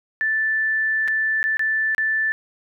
sine tone with dropouts, 1760 Hz, A6, in tune, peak -18 dBFS, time 0.21-2.32 s, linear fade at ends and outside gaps 0 ms, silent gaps 1.077-1.082 / 1.429-1.44 / 1.57-1.594 / 1.948-1.981 s, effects none

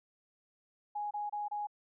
sine tone bursts, 830.6 Hz, G#5, in tune, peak -34 dBFS, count 4, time 0.95-1.671 s, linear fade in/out 10 ms, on 160 ms, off 27 ms, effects none

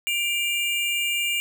square tone pair together, 2369 / 2824 Hz, D7 / F7, +14 / +19 cents, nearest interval minor third, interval 305 cents, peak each -26 dBFS, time 0.07-1.4 s, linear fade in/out 0 ms, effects none

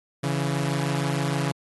sawtooth tone pair together, 139.93 / 166.4 Hz, C#3 / E3, +17 / +17 cents, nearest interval minor third, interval 300 cents, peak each -21 / -24 dBFS, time 0.23-1.52 s, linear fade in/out 10 ms, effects AAC 32 kbps

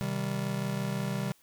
square chord, C minor, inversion none, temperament just, 130.81 / 156.98 / 196.22 Hz, C3 / Eb3 / G3, 0 / +16 / +2 cents, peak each -35 / -37 / -34 dBFS, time 0.01-1.32 s, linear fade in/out 0 ms, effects white hiss -64 dBFS RMS until 1.42 s

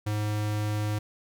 square tone, 105.5 Hz, G#2, 28 cents sharp, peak -27 dBFS, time 0.06-0.99 s, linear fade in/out 10 ms, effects none

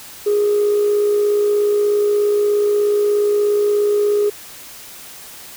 sine tone with amplitude modulation, 413.6 Hz, G#4, 7 cents flat, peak -10 dBFS, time 0.26-4.3 s, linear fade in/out 10 ms, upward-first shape sine, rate 56.8 Hz, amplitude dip 35%, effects tanh soft clip ceiling -9 dBFS + white hiss -37 dBFS RMS until 5.56 s

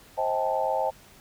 sine chord, A half-diminished seventh, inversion first, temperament just, 528 / 633.6 / 792 / 880 Hz, C5 / Eb5 / G5 / A5, +16 / +31 / +18 / 0 cents, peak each -29 dBFS, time 0.17-0.91 s, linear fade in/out 20 ms, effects pink hiss -53 dBFS RMS until 1.2 s

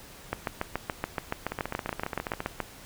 two click trains, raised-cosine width 0.5 ms, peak -13 / -16 dBFS, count 17 / 14, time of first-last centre 0.33-2.603 / 1.52-2.404 s, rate 7.04 / 14.7 Hz, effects pink hiss -48 dBFS RMS until 2.85 s

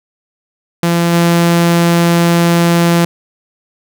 sawtooth tone with level steps, 170.5 Hz, F3, 41 cents flat, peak -6 / -4 dBFS, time 0.83-3.05 s, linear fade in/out 2 ms, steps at 1.12 s, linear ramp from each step 20 ms, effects none

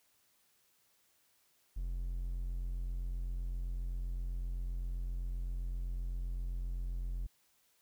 triangle tone, 43.86 Hz, F1, 8 cents sharp, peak -33 dBFS, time 1.76-7.27 s, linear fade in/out 10 ms, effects white hiss -72 dBFS RMS until 7.81 s

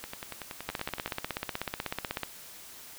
two click trains, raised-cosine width 0.3 ms, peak -21 / -15 dBFS, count 12 / 26, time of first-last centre 0.04-1.078 / 0.69-2.233 s, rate 10.6 / 16.2 Hz, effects white hiss -48 dBFS RMS until 2.98 s

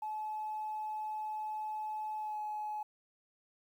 sine tone with pitch glide, 859 to 848.6 Hz, A5 to G#5, -42 to +37 cents, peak -35 dBFS, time 0.02-2.83 s, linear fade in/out 5 ms, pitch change -21 cents, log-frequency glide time 2.18-2.38 s, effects tanh soft clip ceiling -32 dBFS + 11-bit

